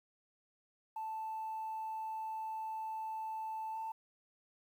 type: tone with pitch glide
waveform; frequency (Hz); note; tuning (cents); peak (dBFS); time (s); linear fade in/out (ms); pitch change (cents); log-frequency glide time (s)
sine; 880 to 888.7; A5 to A5; 0 to +17; -37; 0.96-3.92; 5; +17; 3.72-3.77
effects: tanh soft clip ceiling -34 dBFS + 11-bit